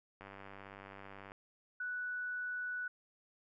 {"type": "click train", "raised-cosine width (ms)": 0.5, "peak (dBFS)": -35, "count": 110, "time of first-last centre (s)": [0.21, 1.319], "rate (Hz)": 98.3}
{"type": "tone", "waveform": "sine", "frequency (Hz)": 1480, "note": "F#6", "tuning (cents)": 0, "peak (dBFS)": -37, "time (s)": [1.8, 2.88], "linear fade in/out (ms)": 5}
{"effects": []}